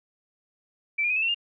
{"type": "tone with pitch steps", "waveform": "sine", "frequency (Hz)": [2327, 2417, 2511, 2609, 2710, 2816], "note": ["D7", "D7", "D#7", "E7", "E7", "F7"], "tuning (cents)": [-17, 49, 15, -18, 47, 14], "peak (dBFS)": -22, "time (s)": [0.98, 1.346], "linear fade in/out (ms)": 10, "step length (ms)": 61, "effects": []}